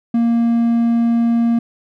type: tone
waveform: triangle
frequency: 233.1 Hz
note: A#3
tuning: in tune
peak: -10 dBFS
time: 0.14-1.59 s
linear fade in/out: 5 ms
effects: none